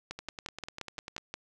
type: two click trains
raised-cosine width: 0.2 ms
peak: -20 / -23 dBFS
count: 8 / 11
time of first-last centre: 0.11-1.34 / 0.19-1.18 s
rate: 5.69 / 10.1 Hz
effects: none